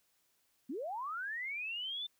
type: linear sweep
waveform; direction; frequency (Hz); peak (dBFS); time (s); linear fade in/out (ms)
sine; up; 223.7 to 3588; -37; 0.69-2.07; 10
effects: white hiss -75 dBFS RMS until 2.19 s